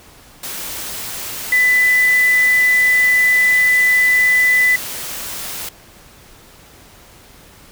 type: tone in noise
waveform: sine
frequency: 1997 Hz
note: B6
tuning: 19 cents sharp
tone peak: -10 dBFS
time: 1.52-4.76 s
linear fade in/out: 5 ms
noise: white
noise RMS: -27 dBFS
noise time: 0.43-5.69 s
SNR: +14 dB
effects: pink hiss -44 dBFS RMS until 7.71 s